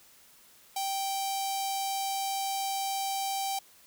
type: tone with notch filter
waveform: sawtooth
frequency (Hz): 781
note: G5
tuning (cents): -7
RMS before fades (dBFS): -32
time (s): 0.76-3.59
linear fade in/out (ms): 5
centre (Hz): 1600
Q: 0.5
effects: white hiss -58 dBFS RMS until 3.86 s